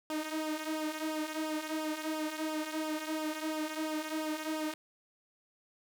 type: tone with flanger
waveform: sawtooth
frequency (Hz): 311.1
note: D#4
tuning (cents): 0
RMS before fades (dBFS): -36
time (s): 0.1-4.74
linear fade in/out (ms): 2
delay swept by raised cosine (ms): 0.47 to 3.47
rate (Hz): 2.9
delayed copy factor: -0.65
effects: none